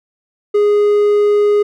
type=tone; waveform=triangle; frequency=413.9 Hz; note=G#4; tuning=6 cents flat; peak=-7 dBFS; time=0.54-1.63 s; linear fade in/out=10 ms; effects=none